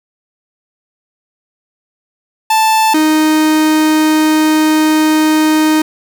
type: tone pair in turn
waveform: 45% pulse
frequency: 880 / 310.5 Hz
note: A5 / D#4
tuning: 0 / -3 cents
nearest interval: octave + tritone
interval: 1803 cents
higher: first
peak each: -8 dBFS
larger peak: neither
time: 2.5-2.94 / 2.94-5.82 s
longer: second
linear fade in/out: 5 ms
effects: none